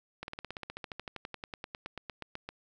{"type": "slowing click train", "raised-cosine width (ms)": 0.3, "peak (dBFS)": -23, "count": 27, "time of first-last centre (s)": [0.23, 2.49], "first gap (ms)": 51, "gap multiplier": 1.04, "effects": []}